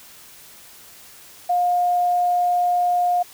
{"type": "tone", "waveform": "sine", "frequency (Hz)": 711, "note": "F5", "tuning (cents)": 31, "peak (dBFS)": -16, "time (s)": [1.49, 3.23], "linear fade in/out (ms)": 10, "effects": ["white hiss -45 dBFS RMS until 3.33 s"]}